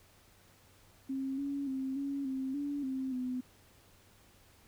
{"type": "tone with pitch steps", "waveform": "sine", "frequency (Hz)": [267.9, 280.6, 265.1, 278.7, 264.4, 286.4, 263.4, 252.7], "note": ["C4", "C#4", "C4", "C#4", "C4", "D4", "C4", "B3"], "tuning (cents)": [41, 21, 23, 9, 18, -43, 12, 40], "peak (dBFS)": -33, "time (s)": [1.09, 3.41], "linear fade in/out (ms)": 10, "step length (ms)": 290, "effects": ["added 97 Hz sine -68 dBFS peak until 4.67 s", "pink hiss -63 dBFS RMS until 4.67 s"]}